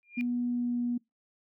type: tone with exponential growth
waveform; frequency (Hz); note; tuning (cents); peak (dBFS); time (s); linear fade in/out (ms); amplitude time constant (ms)
sine; 2404; D7; +40; -31; 0.03-0.21; 0; 39
type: tone with pitch glide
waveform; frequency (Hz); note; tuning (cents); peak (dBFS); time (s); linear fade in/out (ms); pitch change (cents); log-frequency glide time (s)
sine; 243.2 to 241.5; B3 to B3; -26 to -39; -27; 0.17-0.98; 10; -13; 0.49-0.8
effects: noise-tail reverb RT60 0.2 s tail -25 dB re dry + tanh soft clip ceiling -19 dBFS